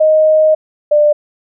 sine tone pair in turn, 623 / 595 Hz, D#5 / D5, +2 / +22 cents, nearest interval minor second, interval 80 cents, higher first, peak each -6 dBFS, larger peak neither, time 0-0.55 / 0.91-1.13 s, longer first, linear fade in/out 10 ms, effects none

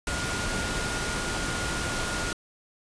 sine tone in noise, 1426 Hz, F6, 36 cents sharp, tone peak -34 dBFS, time 0.07-2.33 s, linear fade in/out 2 ms, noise pink, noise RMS -30 dBFS, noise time 0.07-2.33 s, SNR -7 dB, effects resampled to 22050 Hz

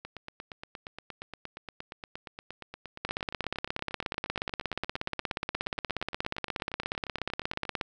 two click trains, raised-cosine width 0.3 ms, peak -24 / -14 dBFS, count 66 / 81, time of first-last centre 0.05-7.652 / 3.05-7.812 s, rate 8.55 / 16.8 Hz, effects none

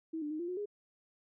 sine tone with pitch steps, 322.4 / 296.9 / 309.2 / 345.7 / 362.5 / 412.7 Hz, E4 / D4 / D#4 / F4 / F#4 / G#4, -38 / +19 / -11 / -18 / -35 / -11 cents, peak -35 dBFS, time 0.13-0.658 s, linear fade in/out 10 ms, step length 88 ms, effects none

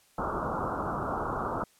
white low-pass noise, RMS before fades -32 dBFS, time 0.18-1.64 s, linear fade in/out 5 ms, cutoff 1400 Hz, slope 96 dB/octave, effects white hiss -63 dBFS RMS until 1.79 s + low-pass 12000 Hz 12 dB/octave

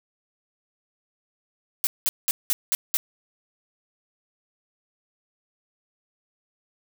blue noise bursts, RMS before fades -22 dBFS, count 6, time 1.84-2.97 s, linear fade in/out 0 ms, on 30 ms, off 190 ms, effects none

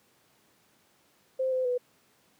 sine tone with pitch steps, 522 / 514 / 494.5 Hz, C5 / C5 / B4, -4 / -31 / +2 cents, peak -25 dBFS, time 1.39-1.78 s, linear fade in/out 10 ms, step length 130 ms, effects pink hiss -65 dBFS RMS until 2.39 s + high-pass 150 Hz 12 dB/octave

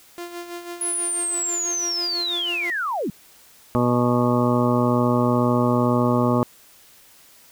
sawtooth tone with tremolo, 347.1 Hz, F4, 11 cents flat, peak -26 dBFS, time 0.18-2.7 s, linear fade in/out 0 ms, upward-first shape sine, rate 6.1 Hz, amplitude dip 60%
sine linear sweep, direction down, 10470 to 157.5 Hz, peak -22 dBFS, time 0.81-3.1 s, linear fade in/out 2 ms
harmonic tone, 122.1 Hz, B2, 19 cents flat, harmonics 1 / 2 / 3 / 4 / 5 / 7 / 8 / 9 / 10, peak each -23 / -20 / -26 / -26 / -26 / -29 / -36 / -27 / -32 dBFS, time 3.75-6.43 s, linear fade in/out 0 ms
effects white hiss -51 dBFS RMS until 7.51 s

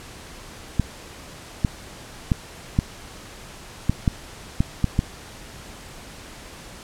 clicks, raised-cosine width 5 ms, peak -5 dBFS, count 9, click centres 0.797 / 1.648 / 2.318 / 2.789 / 3.896 / 4.078 / 4.605 / 4.843 / 4.991 s, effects pink hiss -41 dBFS RMS until 6.83 s + low-pass 10000 Hz 12 dB/octave

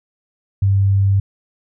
sine tone, 98.3 Hz, G2, 5 cents sharp, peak -11 dBFS, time 0.62-1.2 s, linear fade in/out 5 ms, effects none

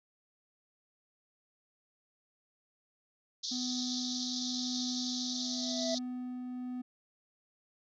pink band-pass noise, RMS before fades -38 dBFS, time 3.43-5.99 s, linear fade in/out 10 ms, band 3500 to 6300 Hz, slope 96 dB/octave
triangle tone with tremolo, 250 Hz, B3, 21 cents sharp, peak -33 dBFS, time 3.51-6.82 s, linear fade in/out 10 ms, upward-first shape triangle, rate 0.94 Hz, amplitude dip 30%
triangle tone with exponential growth, 659.3 Hz, E5, in tune, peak -29 dBFS, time 5.16-5.95 s, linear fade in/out 5 ms, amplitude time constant 170 ms
effects none

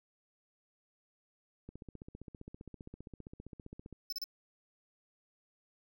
click train, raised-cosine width 3 ms, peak -34 dBFS, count 35, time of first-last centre 1.69-3.927 s, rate 15.2 Hz
square tone bursts, 5274 Hz, E8, in tune, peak -36 dBFS, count 3, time 4.1-4.241 s, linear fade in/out 2 ms, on 25 ms, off 33 ms
effects none

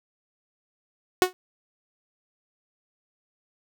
sawtooth tone with exponential decay, 367.1 Hz, F#4, 14 cents flat, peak -8 dBFS, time 1.22-1.33 s, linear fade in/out 0 ms, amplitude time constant 22 ms, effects none

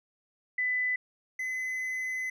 sine / triangle tone pair in turn, 2000 / 2028 Hz, B6 / B6, +21 / +45 cents, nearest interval unison, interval 24 cents, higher second, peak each -26 / -29 dBFS, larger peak first, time 0.58-0.96 / 1.39-2.3 s, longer second, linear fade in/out 5 ms, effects none

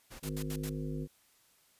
pink noise, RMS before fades -48 dBFS, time 0.1-0.2 s, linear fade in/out 20 ms
harmonic tone, 51.1 Hz, G#1, 27 cents flat, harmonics 1 / 3 / 5 / 7 / 9 / 10, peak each -43 / -37 / -41 / -45 / -48 / -52 dBFS, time 0.22-1.08 s, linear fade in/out 50 ms
white noise bursts, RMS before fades -43 dBFS, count 4, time 0.23-0.695 s, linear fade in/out 5 ms, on 63 ms, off 71 ms
effects white hiss -67 dBFS RMS until 1.79 s + resampled to 32000 Hz

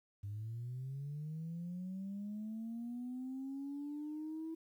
sine linear sweep, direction up, 99 to 326 Hz, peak -39 dBFS, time 0.23-4.55 s, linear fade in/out 10 ms, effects tanh soft clip ceiling -37 dBFS + 12-bit

